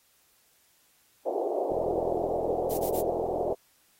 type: band-pass noise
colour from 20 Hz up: pink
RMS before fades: -29 dBFS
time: 1.25-3.55 s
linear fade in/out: 20 ms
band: 350 to 750 Hz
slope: 48 dB/octave
type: click train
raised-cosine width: 2 ms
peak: -26 dBFS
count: 77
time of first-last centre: 1.72-3.525 s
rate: 42.1 Hz
type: noise bursts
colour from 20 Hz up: violet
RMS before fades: -35 dBFS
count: 3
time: 2.7-3.017 s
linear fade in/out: 10 ms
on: 81 ms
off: 37 ms
effects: white hiss -65 dBFS RMS until 3.99 s + AAC 48 kbps